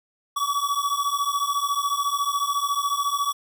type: beating tone pair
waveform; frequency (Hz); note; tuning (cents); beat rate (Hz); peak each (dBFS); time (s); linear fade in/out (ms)
square; 1131 / 1145; C#6 / D6; +34 / -44; 14; -26 / -26; 0.36-3.33; 10
effects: none